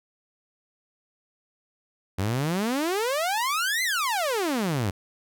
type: exponential two-way sweep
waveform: sawtooth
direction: up then down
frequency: 90.3 to 2100 to 90.3 Hz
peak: -20 dBFS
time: 2.18-4.91 s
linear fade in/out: 10 ms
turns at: 3.83 s
effects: none